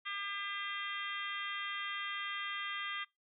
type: harmonic tone with a mistuned harmonic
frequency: 401.7 Hz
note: G4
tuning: 42 cents sharp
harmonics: 3 / 4 / 5 / 6 / 7 / 8 / 9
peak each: -43 / -46 / -42 / -50 / -49 / -43 / -51 dBFS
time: 0.05-3.05 s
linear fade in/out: 20 ms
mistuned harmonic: 7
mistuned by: -59 cents
effects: noise-tail reverb RT60 0.2 s tail -24 dB re dry